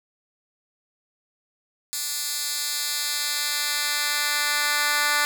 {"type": "tone with high-pass filter sweep", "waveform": "10% pulse", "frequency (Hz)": 293.7, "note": "D4", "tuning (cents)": 0, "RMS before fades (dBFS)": -25, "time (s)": [1.93, 5.25], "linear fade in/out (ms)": 0, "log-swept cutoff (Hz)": [5800, 1500], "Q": 0.85, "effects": []}